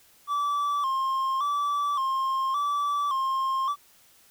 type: tone with vibrato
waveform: triangle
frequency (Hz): 1108.7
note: C#6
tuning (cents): 0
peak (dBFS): -22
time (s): 0.27-3.76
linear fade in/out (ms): 50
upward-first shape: square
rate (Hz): 0.88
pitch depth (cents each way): 73
effects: white hiss -58 dBFS RMS until 4.3 s